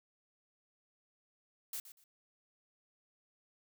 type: noise with echo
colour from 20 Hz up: blue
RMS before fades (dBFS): -41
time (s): 1.73-1.8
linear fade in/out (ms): 2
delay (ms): 120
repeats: 2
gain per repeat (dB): -13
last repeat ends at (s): 2.04
effects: none